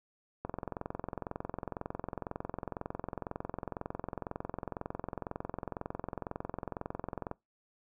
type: click train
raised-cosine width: 1 ms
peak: -22 dBFS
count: 152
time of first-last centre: 0.45-7.314 s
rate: 22 Hz
effects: noise-tail reverb RT60 0.2 s tail -23 dB re dry